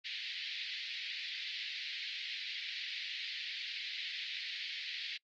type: band-pass noise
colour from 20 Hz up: white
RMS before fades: -42 dBFS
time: 0.04-5.18 s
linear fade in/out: 20 ms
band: 1900 to 4400 Hz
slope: 48 dB/octave
effects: noise-tail reverb RT60 0.1 s tail -26 dB re dry + Opus 32 kbps